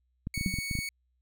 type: clicks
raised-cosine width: 5 ms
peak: -21 dBFS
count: 9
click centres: 0.271 / 0.377 / 0.411 / 0.462 / 0.54 / 0.587 / 0.712 / 0.753 / 0.789 s
type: tone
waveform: sawtooth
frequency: 2225 Hz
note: C#7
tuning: 6 cents sharp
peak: -30 dBFS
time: 0.34-0.89 s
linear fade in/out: 2 ms
type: tone with exponential decay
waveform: sine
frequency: 186.5 Hz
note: F#3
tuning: 14 cents sharp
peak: -25 dBFS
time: 0.46-0.58 s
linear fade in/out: 2 ms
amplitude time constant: 24 ms
effects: added 62 Hz sine -70 dBFS peak until 1.21 s